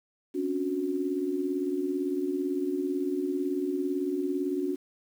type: tone cluster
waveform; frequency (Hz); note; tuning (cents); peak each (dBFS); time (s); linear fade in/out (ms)
sine; 267.7 / 285.6 / 365.3; C4 / D4 / F#4; +40 / -48 / -22; -36 / -30 / -30; 0.34-4.76; 20
effects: 9-bit